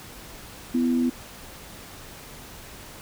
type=tone pair together; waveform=sine; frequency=249.6 / 334.6 Hz; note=B3 / E4; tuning=+19 / +26 cents; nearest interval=perfect fourth; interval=507 cents; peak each=-20 / -28 dBFS; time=0.74-1.1 s; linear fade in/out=10 ms; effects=pink hiss -43 dBFS RMS until 3.01 s